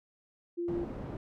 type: tone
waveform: sine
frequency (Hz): 345.5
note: F4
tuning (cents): -19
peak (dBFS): -31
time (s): 0.57-0.85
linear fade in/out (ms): 20
type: low-pass noise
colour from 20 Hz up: white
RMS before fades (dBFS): -40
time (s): 0.68-1.17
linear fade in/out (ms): 2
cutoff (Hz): 370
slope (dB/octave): 12
effects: none